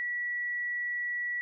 sine tone, 1941 Hz, B6, 31 cents flat, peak -30 dBFS, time 0-1.41 s, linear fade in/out 0 ms, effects none

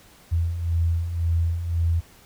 sine beating tone pair, 82.41 / 84.31 Hz, E2 / E2, 0 / +40 cents, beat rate 1.9 Hz, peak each -28 / -21 dBFS, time 0.31-2.01 s, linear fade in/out 20 ms, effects pink hiss -52 dBFS RMS until 2.25 s

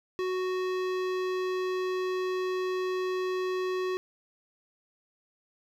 sine tone with hard clipping, 370 Hz, F#4, in tune, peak -30 dBFS, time 0.19-3.97 s, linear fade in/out 0 ms, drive 18 dB, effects none

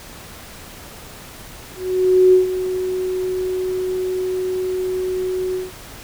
sine tone with ADSR envelope, 370 Hz, F#4, in tune, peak -7 dBFS, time 1.75-5.72 s, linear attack 580 ms, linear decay 130 ms, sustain -12 dB, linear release 170 ms, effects pink hiss -38 dBFS RMS until 6.03 s

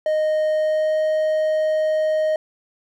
triangle tone with pitch glide, 619 to 622.6 Hz, D#5 to D#5, -9 to +1 cents, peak -15 dBFS, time 0.06-2.36 s, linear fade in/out 2 ms, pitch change +10 cents, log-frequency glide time 0.55-0.98 s, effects none

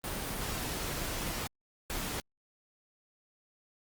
pink noise bursts at uneven times, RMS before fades -36 dBFS, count 2, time 0.04-1.47 / 1.9-2.2 s, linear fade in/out 0 ms, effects Opus 32 kbps

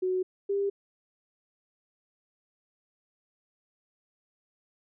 sine tone pair in turn, 370 / 399 Hz, F#4 / G4, 0 / +31 cents, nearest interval minor second, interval 131 cents, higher second, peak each -25 dBFS, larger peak neither, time 0.02-0.23 / 0.49-0.7 s, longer neither, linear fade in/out 10 ms, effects none

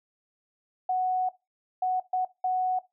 sine tone bursts at uneven times, 740 Hz, F#5, in tune, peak -23 dBFS, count 4, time 0.89-1.29 / 1.82-2 / 2.13-2.25 / 2.44-2.79 s, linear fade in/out 5 ms, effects noise-tail reverb RT60 0.2 s tail -17 dB re dry

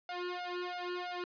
sawtooth tone with flanger, 356.8 Hz, F4, 37 cents sharp, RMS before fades -39 dBFS, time 0.09-1.24 s, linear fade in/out 2 ms, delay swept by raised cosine 1.4 to 2.12 ms, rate 3 Hz, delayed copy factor +0.95, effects resampled to 11025 Hz + 12-bit

